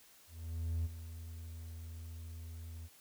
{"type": "tone with ADSR envelope", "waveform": "triangle", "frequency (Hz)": 82.41, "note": "E2", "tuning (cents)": 0, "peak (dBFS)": -29, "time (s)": [0.27, 2.89], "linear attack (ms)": 580, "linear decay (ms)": 27, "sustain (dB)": -13, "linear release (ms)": 40, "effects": ["tanh soft clip ceiling -26 dBFS", "white hiss -62 dBFS RMS until 3 s"]}